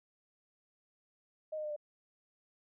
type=tone with pitch steps; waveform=sine; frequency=622.3 / 612.7 / 603.2 / 593.9 Hz; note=D#5 / D#5 / D5 / D5; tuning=0 / -27 / +46 / +19 cents; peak=-36 dBFS; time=1.52-1.764 s; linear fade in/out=10 ms; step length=61 ms; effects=none